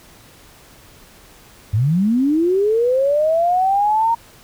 sine linear sweep, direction up, 95.9 to 932.3 Hz, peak -13 dBFS, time 1.73-4.15 s, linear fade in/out 10 ms, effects pink hiss -46 dBFS RMS until 4.43 s

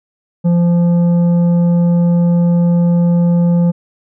triangle tone with tanh clipping, 172.7 Hz, F3, 19 cents flat, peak -10 dBFS, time 0.44-3.72 s, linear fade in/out 20 ms, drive 12 dB, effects none

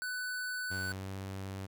square tone, 1495 Hz, F#6, 17 cents sharp, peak -36 dBFS, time 0.02-0.92 s, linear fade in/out 0 ms
sawtooth tone with pitch glide, 94.7 to 96.47 Hz, F#2 to G2, +41 to -27 cents, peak -35 dBFS, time 0.7-1.67 s, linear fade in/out 20 ms, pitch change +32 cents, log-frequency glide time 0.84-1.14 s
effects none

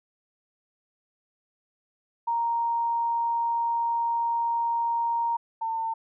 sine tone pair in turn, 932.3 / 902.1 Hz, A#5 / A5, 0 / +43 cents, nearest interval minor second, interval 57 cents, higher first, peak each -23 / -26 dBFS, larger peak first, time 2.27-5.37 / 5.61-5.94 s, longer first, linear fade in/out 10 ms, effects none

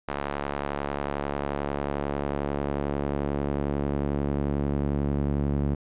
sawtooth tone with band-pass filter sweep, 71.2 Hz, C#2, 47 cents sharp, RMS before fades -28 dBFS, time 0.08-5.75 s, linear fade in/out 5 ms, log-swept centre 1000 to 200 Hz, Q 0.76, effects resampled to 8000 Hz

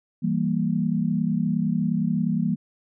sine chord, E diminished, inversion none, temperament equal, 164.81 / 196 / 233.1 Hz, E3 / G3 / Bb3, 0 / 0 / 0 cents, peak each -25 dBFS, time 0.22-2.56 s, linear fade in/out 20 ms, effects none

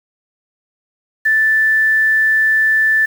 sine tone with quantisation, 1760 Hz, A6, in tune, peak -10 dBFS, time 1.25-3.06 s, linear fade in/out 10 ms, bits 6, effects none

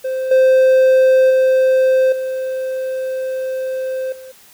triangle tone with level steps, 521 Hz, C5, 7 cents flat, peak -16 / -6 / -8 / -17 / -31 dBFS, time 0.04-4.32 s, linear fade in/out 10 ms, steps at 0.31 / 1.3 / 2.12 / 4.12 s, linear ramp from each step 5 ms, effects white hiss -46 dBFS RMS until 4.53 s

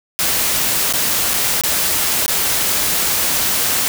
white noise with dropouts, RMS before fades -17 dBFS, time 0.19-3.88 s, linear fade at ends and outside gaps 0 ms, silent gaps 0.926-0.936 / 1.336-1.34 / 1.611-1.636 / 2.262-2.28 s, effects none

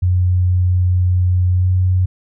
sine tone with pitch glide, 90.5 to 91.92 Hz, F#2 to F#2, -38 to -11 cents, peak -11 dBFS, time 0.02-2.06 s, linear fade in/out 10 ms, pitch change +27 cents, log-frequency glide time 1.55-1.68 s, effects none

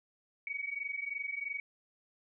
sine tone pair together, 2240 / 2263 Hz, C#7 / C#7, +18 / +35 cents, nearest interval unison, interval 17 cents, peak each -39 / -38 dBFS, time 0.47-1.6 s, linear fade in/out 2 ms, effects none

